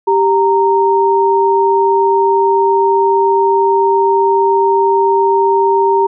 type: tone pair together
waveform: sine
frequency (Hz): 392 / 927.2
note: G4 / A#5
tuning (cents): 0 / -10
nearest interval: octave + minor third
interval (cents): 1490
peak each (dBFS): -11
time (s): 0.07-6.07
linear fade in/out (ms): 10
effects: none